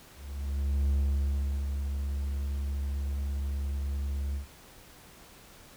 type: tone with ADSR envelope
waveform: triangle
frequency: 69.7 Hz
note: C#2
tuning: 10 cents sharp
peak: -21 dBFS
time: 0.14-4.47 s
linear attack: 750 ms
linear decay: 770 ms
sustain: -6 dB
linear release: 120 ms
effects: pink hiss -53 dBFS RMS until 5.76 s